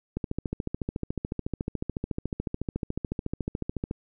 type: click train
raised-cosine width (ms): 3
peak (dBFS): -16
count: 53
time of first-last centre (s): 0.17-3.911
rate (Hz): 13.9
effects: none